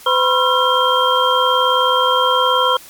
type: tone cluster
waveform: sine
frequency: 508 / 986 / 1065 / 1364 / 3190 Hz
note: B4 / B5 / C6 / F6 / G7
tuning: +49 / -3 / +30 / -41 / +30 cents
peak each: -18 dBFS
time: 0.06-2.77 s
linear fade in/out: 5 ms
effects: white hiss -40 dBFS RMS until 2.89 s + MP3 96 kbps